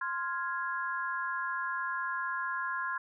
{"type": "chord", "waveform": "sine", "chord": "F minor", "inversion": "second", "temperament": "equal", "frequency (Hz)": [1046.5, 1396.9, 1661.2], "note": ["C6", "F6", "Ab6"], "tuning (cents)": [0, 0, 0], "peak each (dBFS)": [-35, -37, -36], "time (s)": [0.01, 2.98], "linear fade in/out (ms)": 5, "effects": []}